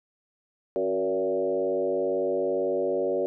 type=tone with frequency modulation; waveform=sine; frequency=471 Hz; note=A#4; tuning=18 cents sharp; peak=-23 dBFS; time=0.76-3.26 s; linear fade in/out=0 ms; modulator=97.9 Hz; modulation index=1.5; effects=none